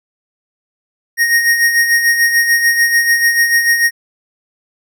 square tone with tremolo, 1864.7 Hz, A#6, in tune, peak -8 dBFS, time 1.17-3.91 s, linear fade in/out 50 ms, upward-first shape sine, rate 6.8 Hz, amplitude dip 55%, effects none

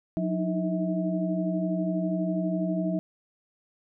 sine tone cluster, 180.4 / 305.7 / 317.9 / 644 Hz, F#3 / D#4 / D#4 / E5, -44 / -30 / +37 / -41 cents, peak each -27 / -33 / -33 / -32 dBFS, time 0.17-2.99 s, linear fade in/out 0 ms, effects none

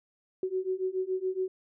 sine beating tone pair, 370.4 / 377.5 Hz, F#4 / F#4, +2 / +35 cents, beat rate 7.1 Hz, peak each -32 / -31 dBFS, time 0.43-1.48 s, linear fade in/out 2 ms, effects none

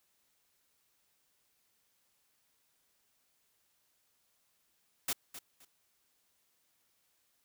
white noise with echo, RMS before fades -33 dBFS, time 5.08-5.13 s, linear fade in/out 5 ms, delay 260 ms, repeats 2, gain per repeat -13 dB, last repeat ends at 5.65 s, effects white hiss -75 dBFS RMS until 7.44 s

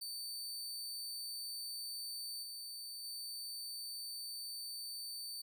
sawtooth tone with level steps, 4562 Hz, C#8, 49 cents sharp, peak -39 / -42 / -40 dBFS, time 0.01-5.42 s, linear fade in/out 10 ms, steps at 2.42 / 3.03 s, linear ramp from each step 20 ms, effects none

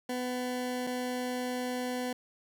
20% pulse tone pair in turn, 250 / 250 Hz, B3 / B3, +21 / +21 cents, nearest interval unison, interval 0 cents, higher neither, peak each -27 dBFS, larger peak neither, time 0.09-0.87 / 0.87-2.13 s, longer second, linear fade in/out 5 ms, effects none

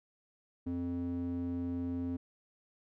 square tone with band-pass filter, 87.31 Hz, F2, in tune, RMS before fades -36 dBFS, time 0.66-2.17 s, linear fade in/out 10 ms, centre 240 Hz, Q 3, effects none

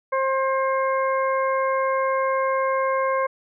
harmonic tone, 532 Hz, C5, 29 cents sharp, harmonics 1 / 2 / 3 / 4, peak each -22 / -23 / -32 / -33 dBFS, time 0.12-3.27 s, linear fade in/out 10 ms, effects none

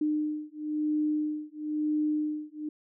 sine beating tone pair, 302.7 / 303.7 Hz, D#4 / D#4, -48 / -42 cents, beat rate 1 Hz, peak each -30 dBFS, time 0.01-2.69 s, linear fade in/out 5 ms, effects none

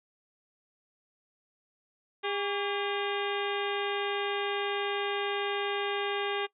harmonic tone with a mistuned harmonic, 404.3 Hz, G#4, 46 cents flat, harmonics 1 / 2 / 3 / 4 / 5 / 6 / 7 / 8 / 9, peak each -33 / -36 / -38 / -39 / -40 / -41 / -41 / -42 / -43 dBFS, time 2.23-6.47 s, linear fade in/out 20 ms, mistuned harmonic 3, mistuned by -88 cents, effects noise-tail reverb RT60 0.1 s tail -20 dB re dry

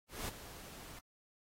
pink noise with ADSR envelope, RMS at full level -40 dBFS, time 0.08-0.99 s, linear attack 200 ms, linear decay 23 ms, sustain -12 dB, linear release 3 ms, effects AAC 48 kbps

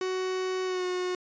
45% pulse tone with pitch glide, 372.5 to 363.6 Hz, F#4 to F#4, +12 to -30 cents, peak -28 dBFS, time 0.01-1.15 s, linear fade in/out 2 ms, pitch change -42 cents, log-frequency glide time 0.65-0.85 s, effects resampled to 16000 Hz

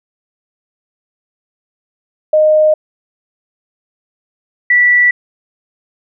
sine tone pair in turn, 617 / 1958.9 Hz, D#5 / B6, -15 / -15 cents, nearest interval octave + minor sixth, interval 2000 cents, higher second, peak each -6 dBFS, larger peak neither, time 2.33-2.74 / 4.7-5.11 s, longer neither, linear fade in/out 5 ms, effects none

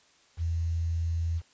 sine tone with quantisation, 83.2 Hz, E2, 17 cents sharp, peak -26 dBFS, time 0.37-1.42 s, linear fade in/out 50 ms, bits 9, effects white hiss -62 dBFS RMS until 1.53 s + resampled to 16000 Hz

